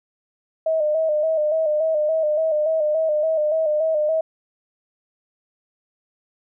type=tone with vibrato; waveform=sine; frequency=622.3 Hz; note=D#5; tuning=in tune; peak=-17 dBFS; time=0.66-4.21 s; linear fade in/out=5 ms; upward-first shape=square; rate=3.5 Hz; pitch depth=51 cents each way; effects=none